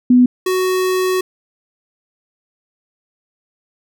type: tone pair in turn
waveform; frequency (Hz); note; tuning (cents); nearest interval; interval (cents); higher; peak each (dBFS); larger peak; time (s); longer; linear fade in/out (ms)
sine / square; 248.3 / 371.1; B3 / F#4; +9 / +5; perfect fifth; 696; second; -6 / -15; first; 0.1-0.26 / 0.46-1.21; second; 5
effects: none